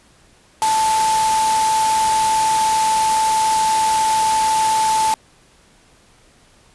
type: tone in noise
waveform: sine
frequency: 876 Hz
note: A5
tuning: 8 cents flat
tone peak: -14 dBFS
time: 0.62-5.14 s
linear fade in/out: 0 ms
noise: white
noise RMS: -23 dBFS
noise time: 0.62-5.14 s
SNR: +6 dB
effects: pink hiss -52 dBFS RMS until 6.74 s + resampled to 24000 Hz